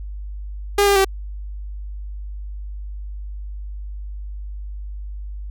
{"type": "tone with pitch steps", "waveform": "sawtooth", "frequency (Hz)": [405.4, 400.7, 387], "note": ["G#4", "G4", "G4"], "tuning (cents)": [-42, 38, -22], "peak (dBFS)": -9, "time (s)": [0.78, 1.047], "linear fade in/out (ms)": 5, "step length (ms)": 89, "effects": ["added 50 Hz sine -28 dBFS peak until 5.5 s"]}